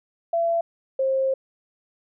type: tone pair in turn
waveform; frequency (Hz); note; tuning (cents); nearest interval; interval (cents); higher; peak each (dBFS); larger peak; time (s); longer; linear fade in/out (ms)
sine; 674 / 532.3; E5 / C5; +38 / +30; major third; 408; first; -19; neither; 0.33-0.61 / 0.99-1.34; second; 5
effects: none